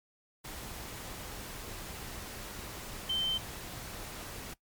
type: tone in noise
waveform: sine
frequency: 3100 Hz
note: G7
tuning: 20 cents flat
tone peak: -28 dBFS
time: 3.09-3.38 s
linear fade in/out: 10 ms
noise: pink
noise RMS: -43 dBFS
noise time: 0.44-4.54 s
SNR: +12 dB
effects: noise-tail reverb RT60 0.1 s tail -19 dB re dry + MP3 96 kbps